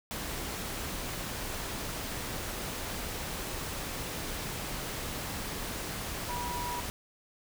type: tone in noise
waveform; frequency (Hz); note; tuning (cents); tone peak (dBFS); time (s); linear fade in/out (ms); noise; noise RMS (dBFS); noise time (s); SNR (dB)
sine; 970; B5; -31; -35; 6.29-6.8; 0; pink; -37; 0.11-6.9; -1
effects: none